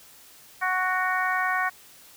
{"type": "harmonic tone with a mistuned harmonic", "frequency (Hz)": 370, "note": "F#4", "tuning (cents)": 0, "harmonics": [2, 3, 4, 5, 6], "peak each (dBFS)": [-29, -28, -28, -28, -35], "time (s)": [0.61, 1.7], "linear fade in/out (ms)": 20, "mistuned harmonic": 6, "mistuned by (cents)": 16, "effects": ["white hiss -51 dBFS RMS until 2.16 s"]}